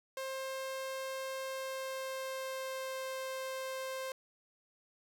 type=tone with pitch glide; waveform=sawtooth; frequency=530 to 525.7 Hz; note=C5 to C5; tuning=+22 to +8 cents; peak=-34 dBFS; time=0.17-4.12 s; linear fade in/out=2 ms; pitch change=-14 cents; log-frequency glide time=1.44-3.05 s; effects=none